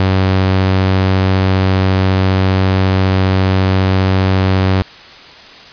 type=tone; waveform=sawtooth; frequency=94.7 Hz; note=F#2; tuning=41 cents sharp; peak=-6 dBFS; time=0-4.82 s; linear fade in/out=0 ms; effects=white hiss -36 dBFS RMS until 5.72 s + resampled to 11025 Hz